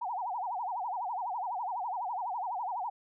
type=tone with vibrato; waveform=sine; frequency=840 Hz; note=G#5; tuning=19 cents sharp; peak=-32 dBFS; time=0.01-2.9 s; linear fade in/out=10 ms; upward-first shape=sine; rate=12 Hz; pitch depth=270 cents each way; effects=none